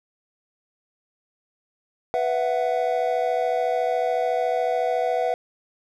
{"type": "chord", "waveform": "triangle", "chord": "B suspended fourth", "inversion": "none", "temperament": "equal with one note detuned", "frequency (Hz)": [493.9, 666.1, 740], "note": ["B4", "E5", "F#5"], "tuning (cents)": [0, 18, 0], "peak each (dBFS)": -23, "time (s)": [2.14, 5.34], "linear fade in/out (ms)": 0, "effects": []}